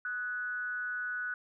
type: tone with frequency modulation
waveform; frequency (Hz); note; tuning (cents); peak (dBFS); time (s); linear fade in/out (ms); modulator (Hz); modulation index
sine; 1480; F#6; 0; -33; 0.05-1.34; 2; 220; 0.39
effects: none